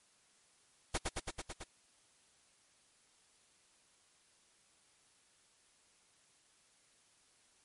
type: noise with echo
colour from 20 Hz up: pink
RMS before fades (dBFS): -33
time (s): 0.94-0.98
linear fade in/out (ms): 10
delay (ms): 110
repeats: 6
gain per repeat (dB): -2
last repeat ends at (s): 1.64
effects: white hiss -69 dBFS RMS until 7.64 s + MP3 48 kbps